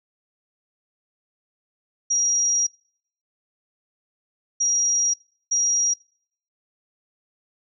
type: tone bursts at uneven times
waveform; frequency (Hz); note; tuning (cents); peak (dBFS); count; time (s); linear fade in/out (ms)
sine; 5710; F8; +37; -18; 3; 2.1-2.67 / 4.6-5.14 / 5.51-5.94; 10
effects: noise-tail reverb RT60 0.6 s tail -24 dB re dry